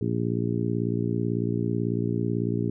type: harmonic tone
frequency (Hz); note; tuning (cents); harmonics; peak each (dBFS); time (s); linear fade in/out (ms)
58.1; A#1; -5; 2 / 3 / 4 / 5 / 6 / 7; -28 / -30 / -31 / -32 / -33 / -33; 0.01-2.7; 5
effects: none